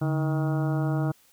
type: harmonic tone with a mistuned harmonic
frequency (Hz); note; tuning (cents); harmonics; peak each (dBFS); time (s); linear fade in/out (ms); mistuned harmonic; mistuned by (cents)
158; D#3; +27; 1 / 2 / 3 / 4 / 5 / 6 / 7 / 8 / 9; -24 / -30 / -39 / -36 / -39 / -45 / -45 / -43 / -43; 0.01-1.12; 10; 1; -140
effects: white hiss -60 dBFS RMS until 1.32 s